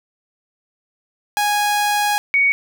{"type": "tone pair in turn", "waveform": ["sawtooth", "sine"], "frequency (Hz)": [828, 2238], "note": ["G#5", "C#7"], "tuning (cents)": [-5, 16], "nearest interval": "octave + perfect fourth", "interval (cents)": 1721, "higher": "second", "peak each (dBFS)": -12, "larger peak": "neither", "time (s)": [[1.37, 2.18], [2.34, 2.52]], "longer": "first", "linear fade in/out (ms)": 0, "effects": []}